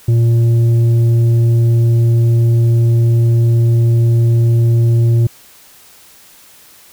triangle tone with tanh clipping, 116.54 Hz, A#2, in tune, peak -9 dBFS, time 0.08-5.27 s, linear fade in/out 5 ms, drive 10 dB, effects white hiss -43 dBFS RMS until 6.92 s

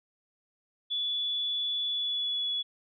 sine tone with pitch glide, 3436 to 3395 Hz, A7 to G#7, -42 to +37 cents, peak -28 dBFS, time 0.9-2.63 s, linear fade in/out 20 ms, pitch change -21 cents, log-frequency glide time 1.87-2.51 s, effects none

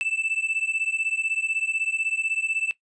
triangle beating tone pair, 2637 / 2653 Hz, E7 / E7, 0 / +10 cents, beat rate 16 Hz, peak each -25 dBFS, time 0.01-2.71 s, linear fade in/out 0 ms, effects noise-tail reverb RT60 0.1 s tail -17 dB re dry + resampled to 22050 Hz

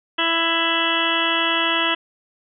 harmonic tone, 331.6 Hz, E4, 10 cents sharp, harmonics 1 / 2 / 3 / 4 / 5 / 6 / 8 / 9 / 10, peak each -28 / -29 / -26 / -26 / -27 / -27 / -25 / -25 / -25 dBFS, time 0.18-1.95 s, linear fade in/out 10 ms, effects none

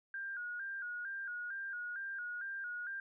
sine tone with vibrato, 1517 Hz, F#6, 43 cents sharp, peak -39 dBFS, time 0.14-3 s, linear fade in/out 2 ms, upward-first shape square, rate 2.2 Hz, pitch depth 81 cents each way, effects none

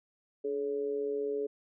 sine tone with amplitude modulation, 425.2 Hz, G#4, 41 cents sharp, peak -27 dBFS, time 0.44-1.47 s, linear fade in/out 10 ms, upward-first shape sine, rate 135 Hz, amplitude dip 70%, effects none

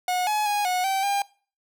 45% pulse tone with pitch steps, 727 / 846 / 826 / 730 / 774 / 802 Hz, F#5 / G#5 / G#5 / F#5 / G5 / G5, -31 / +32 / -10 / -24 / -22 / +39 cents, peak -22 dBFS, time 0.08-1.22 s, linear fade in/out 2 ms, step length 190 ms, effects noise-tail reverb RT60 0.4 s tail -22 dB re dry

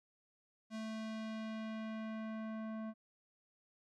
square tone with low-pass filter sweep, 220 Hz, A3, in tune, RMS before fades -43 dBFS, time 0.7-2.94 s, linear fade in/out 50 ms, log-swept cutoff 6800 to 1200 Hz, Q 0.89, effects none

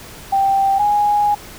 sine tone pair in turn, 784 / 827.4 Hz, G5 / G#5, 0 / -7 cents, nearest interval minor second, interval 93 cents, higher second, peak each -12 dBFS, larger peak neither, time 0.32-0.79 / 0.79-1.35 s, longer second, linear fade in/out 10 ms, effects pink hiss -37 dBFS RMS until 1.58 s

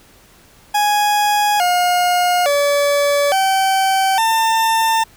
40% pulse tone with pitch steps, 831 / 714 / 573 / 770 / 898 Hz, G#5 / F5 / D5 / G5 / A5, +1 / +38 / -43 / -31 / +35 cents, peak -12 dBFS, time 0.74-5.04 s, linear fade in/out 10 ms, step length 860 ms, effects pink hiss -48 dBFS RMS until 5.16 s

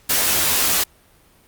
white noise with comb filter, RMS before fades -18 dBFS, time 0.09-0.84 s, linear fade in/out 10 ms, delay 12 ms, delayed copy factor +0.6, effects pink hiss -54 dBFS RMS until 1.47 s + Opus 48 kbps

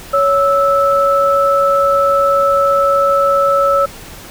sine tone pair together, 558 / 1313 Hz, C#5 / E6, +11 / -7 cents, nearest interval octave + minor third, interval 1482 cents, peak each -12 / -12 dBFS, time 0.13-3.86 s, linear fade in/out 10 ms, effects pink hiss -34 dBFS RMS until 4.3 s

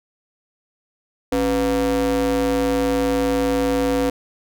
square ring-modulated tone, 110 Hz, A2, in tune, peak -15 dBFS, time 1.32-4.1 s, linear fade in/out 5 ms, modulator 385 Hz, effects none

